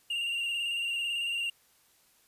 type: tone with vibrato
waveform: triangle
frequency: 2794 Hz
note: F7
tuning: in tune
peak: -28 dBFS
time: 0.1-1.5 s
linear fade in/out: 5 ms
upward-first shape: square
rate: 18 Hz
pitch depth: 27 cents each way
effects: white hiss -65 dBFS RMS until 2.27 s + resampled to 32000 Hz